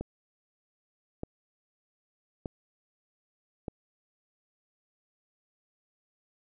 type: click train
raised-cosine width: 2 ms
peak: -21 dBFS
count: 4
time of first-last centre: 0.01-3.682 s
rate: 0.817 Hz
effects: none